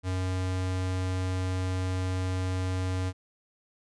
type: tone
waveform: square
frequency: 92.6 Hz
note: F#2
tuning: 2 cents sharp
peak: -28 dBFS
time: 0.03-3.13 s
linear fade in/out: 50 ms
effects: resampled to 22050 Hz